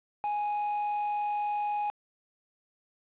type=tone; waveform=triangle; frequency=830.6 Hz; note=G#5; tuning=in tune; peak=-26 dBFS; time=0.24-1.9 s; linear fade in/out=0 ms; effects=resampled to 8000 Hz + 9-bit